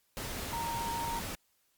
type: tone in noise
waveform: sine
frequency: 928 Hz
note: A#5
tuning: 8 cents flat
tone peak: -34 dBFS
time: 0.53-1.19 s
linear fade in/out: 0 ms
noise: pink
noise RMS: -39 dBFS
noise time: 0.17-1.35 s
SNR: +2 dB
effects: white hiss -73 dBFS RMS until 1.77 s + Opus 48 kbps